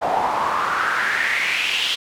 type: noise with band-pass filter sweep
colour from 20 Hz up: pink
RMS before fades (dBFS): -21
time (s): 0.01-1.96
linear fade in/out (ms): 20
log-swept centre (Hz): 710 to 3300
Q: 4.3
effects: none